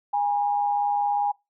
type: tone pair together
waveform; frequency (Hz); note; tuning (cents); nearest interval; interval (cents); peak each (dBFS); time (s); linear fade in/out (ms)
sine; 819 / 963.9; G#5 / B5; -24 / -42; minor third; 282; -21 / -31; 0.13-1.32; 10
effects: noise-tail reverb RT60 0.2 s tail -23 dB re dry